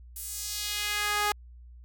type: tone with high-pass filter sweep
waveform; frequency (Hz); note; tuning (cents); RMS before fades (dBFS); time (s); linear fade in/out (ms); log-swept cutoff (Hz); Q
sawtooth; 415.3; G#4; 0; -31; 0.16-1.32; 2; 11000 to 860; 1.2
effects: added 60 Hz sine -46 dBFS peak until 1.84 s